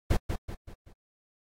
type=noise with echo; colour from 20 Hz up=brown; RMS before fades=-22 dBFS; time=0.1-0.17 s; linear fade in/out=10 ms; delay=190 ms; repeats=4; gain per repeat=-7 dB; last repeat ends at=0.93 s; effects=AAC 48 kbps